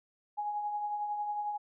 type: tone with tremolo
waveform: sine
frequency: 832 Hz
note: G#5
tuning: 3 cents sharp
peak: -30 dBFS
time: 0.37-1.58 s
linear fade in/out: 20 ms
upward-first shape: triangle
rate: 11 Hz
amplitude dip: 45%
effects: none